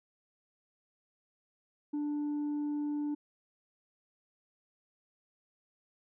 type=tone with tanh clipping; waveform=sine; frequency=294.3 Hz; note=D4; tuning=4 cents sharp; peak=-32 dBFS; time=1.93-3.15 s; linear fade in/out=10 ms; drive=2 dB; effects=none